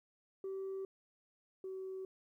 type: tone pair in turn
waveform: sine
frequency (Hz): 385.4 / 379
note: G4 / F#4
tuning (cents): -29 / +42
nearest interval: unison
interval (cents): 29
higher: first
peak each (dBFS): -37 / -40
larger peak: first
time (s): 0.44-0.85 / 1.64-2.05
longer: neither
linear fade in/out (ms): 2
effects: tanh soft clip ceiling -37 dBFS + 13-bit